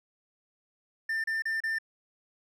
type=tone bursts; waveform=triangle; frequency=1792 Hz; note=A6; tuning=31 cents sharp; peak=-26 dBFS; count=4; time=1.09-1.786 s; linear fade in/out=5 ms; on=150 ms; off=32 ms; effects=none